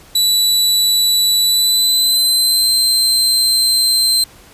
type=tone with pitch glide; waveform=sawtooth; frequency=3951 to 4114 Hz; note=B7 to C8; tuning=0 to -30 cents; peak=-8 dBFS; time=0.15-4.24 s; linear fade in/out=5 ms; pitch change=+70 cents; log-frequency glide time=1.41-2.71 s; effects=pink hiss -43 dBFS RMS until 4.53 s + resampled to 32000 Hz